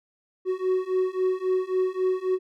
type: beating tone pair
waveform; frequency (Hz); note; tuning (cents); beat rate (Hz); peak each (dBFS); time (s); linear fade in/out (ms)
triangle; 370 / 373.7; F#4 / F#4; 0 / +17; 3.7; -24 / -23; 0.45-2.39; 50
effects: none